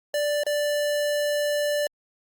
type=tone with dropouts; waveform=square; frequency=587.3 Hz; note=D5; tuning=in tune; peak=-23 dBFS; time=0.14-1.87 s; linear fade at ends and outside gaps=2 ms; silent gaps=0.435-0.465 s; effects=Opus 48 kbps